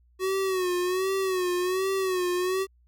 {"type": "tone with vibrato", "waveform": "square", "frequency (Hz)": 371.2, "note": "F#4", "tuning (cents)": 6, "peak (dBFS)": -25, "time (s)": [0.19, 2.67], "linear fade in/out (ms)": 50, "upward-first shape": "sine", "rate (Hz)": 1.3, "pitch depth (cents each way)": 72, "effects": ["added 60 Hz sine -58 dBFS peak until 2.87 s"]}